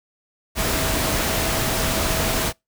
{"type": "tone in noise", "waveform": "sine", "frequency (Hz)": 650, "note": "E5", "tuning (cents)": -24, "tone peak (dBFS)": -31, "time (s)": [0.55, 2.53], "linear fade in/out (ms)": 50, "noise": "pink", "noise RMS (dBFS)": -22, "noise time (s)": [0.55, 2.53], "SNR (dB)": -12, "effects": ["noise-tail reverb RT60 0.2 s tail -26 dB re dry"]}